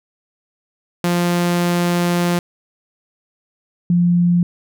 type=tone pair in turn; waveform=sawtooth / sine; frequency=174.61 / 174.61 Hz; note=F3 / F3; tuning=0 / 0 cents; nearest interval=unison; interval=0 cents; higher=neither; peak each=-11 dBFS; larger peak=neither; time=1.04-2.39 / 3.9-4.43 s; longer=first; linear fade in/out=2 ms; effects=none